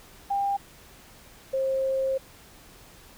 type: tone pair in turn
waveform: sine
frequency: 798 / 532.6 Hz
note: G5 / C5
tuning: +31 / +31 cents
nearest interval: perfect fifth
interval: 700 cents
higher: first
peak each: -23 dBFS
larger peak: neither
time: 0.3-0.57 / 1.53-2.18 s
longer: second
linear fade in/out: 10 ms
effects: pink hiss -51 dBFS RMS until 3.17 s